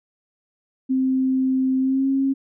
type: tone with pitch glide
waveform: sine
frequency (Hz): 261.6 to 270.4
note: C4 to C#4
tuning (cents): 0 to -43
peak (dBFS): -17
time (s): 0.89-2.34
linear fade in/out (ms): 20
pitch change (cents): +57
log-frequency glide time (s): 1.79-2.08
effects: none